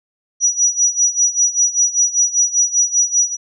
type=tone with tremolo; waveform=sine; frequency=5840 Hz; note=F#8; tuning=24 cents flat; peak=-9 dBFS; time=0.4-3.37 s; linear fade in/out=50 ms; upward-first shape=sine; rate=5.1 Hz; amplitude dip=85%; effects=none